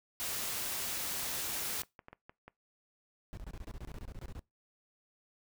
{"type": "noise", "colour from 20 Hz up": "white", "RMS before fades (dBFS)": -37, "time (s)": [0.2, 1.82], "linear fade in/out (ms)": 0}
{"type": "clicks", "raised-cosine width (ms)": 0.5, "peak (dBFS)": -34, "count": 12, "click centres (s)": [1.194, 1.231, 1.357, 1.528, 1.565, 1.731, 1.834, 1.992, 2.084, 2.13, 2.295, 2.48]}
{"type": "noise bursts", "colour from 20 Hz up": "brown", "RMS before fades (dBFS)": -43, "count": 16, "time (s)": [3.33, 4.393], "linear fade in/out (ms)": 0, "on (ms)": 43, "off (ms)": 25}
{"effects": ["noise-tail reverb RT60 0.2 s tail -22 dB re dry"]}